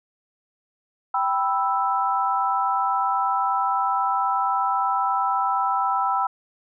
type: chord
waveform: sine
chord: E minor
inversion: first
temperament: equal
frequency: 784 / 987.8 / 1318.5 Hz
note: G5 / B5 / E6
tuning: 0 / 0 / 0 cents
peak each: -24 dBFS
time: 1.14-6.27 s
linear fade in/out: 5 ms
effects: none